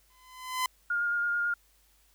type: tone with exponential growth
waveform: sawtooth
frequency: 1019 Hz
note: C6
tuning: 46 cents flat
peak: -21 dBFS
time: 0.1-0.66 s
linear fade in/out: 2 ms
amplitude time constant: 120 ms
type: tone with vibrato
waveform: sine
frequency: 1416 Hz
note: F6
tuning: 23 cents sharp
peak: -26 dBFS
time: 0.9-1.54 s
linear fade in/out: 5 ms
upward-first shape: square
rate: 9.1 Hz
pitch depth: 9 cents each way
effects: added 50 Hz sine -66 dBFS peak until 2.14 s + white hiss -66 dBFS RMS until 2.14 s